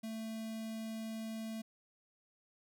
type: tone with notch filter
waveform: square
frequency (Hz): 222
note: A3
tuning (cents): +16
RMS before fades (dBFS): -42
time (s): 0.03-1.62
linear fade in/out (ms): 10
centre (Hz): 1300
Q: 1.1
effects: none